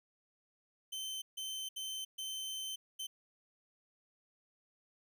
sawtooth tone bursts at uneven times, 3085 Hz, G7, 28 cents flat, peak -36 dBFS, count 5, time 0.92-1.22 / 1.37-1.69 / 1.76-2.05 / 2.18-2.76 / 2.99-3.07 s, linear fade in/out 10 ms, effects none

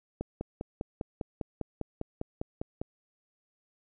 click train, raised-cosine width 2 ms, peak -20 dBFS, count 14, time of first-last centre 0.21-2.815 s, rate 4.99 Hz, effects none

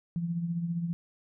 sine tone with tremolo, 170 Hz, F3, 46 cents flat, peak -26 dBFS, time 0.16-0.93 s, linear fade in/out 0 ms, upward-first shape triangle, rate 15 Hz, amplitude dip 60%, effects none

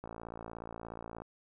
click train, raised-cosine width 1 ms, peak -29 dBFS, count 68, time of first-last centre 0.04-1.22 s, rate 56.8 Hz, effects none

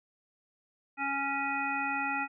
harmonic tone, 277.1 Hz, C#4, 1 cent flat, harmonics 1 / 3 / 5 / 7 / 9, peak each -39 / -34 / -35 / -38 / -35 dBFS, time 0.97-2.28 s, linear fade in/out 50 ms, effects none

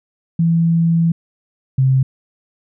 sine tone pair in turn, 166.5 / 132.15 Hz, E3 / C3, +18 / +18 cents, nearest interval major third, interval 400 cents, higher first, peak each -11 / -10 dBFS, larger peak second, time 0.39-1.12 / 1.78-2.03 s, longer first, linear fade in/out 5 ms, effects none

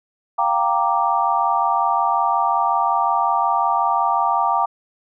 sine chord, G minor seventh, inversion third, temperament equal, 698.5 / 784 / 932.3 / 1174.7 Hz, F5 / G5 / Bb5 / D6, 0 / 0 / 0 / 0 cents, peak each -23 / -21 / -20 / -21 dBFS, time 0.38-4.66 s, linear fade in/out 10 ms, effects none

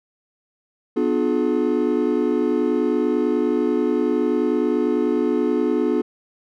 triangle chord, B diminished seventh, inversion none, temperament just, 246.9 / 296.3 / 355.6 / 426.7 Hz, B3 / D4 / F4 / Ab4, 0 / +15 / +31 / +47 cents, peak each -21 dBFS, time 0.96-6.02 s, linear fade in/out 10 ms, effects none

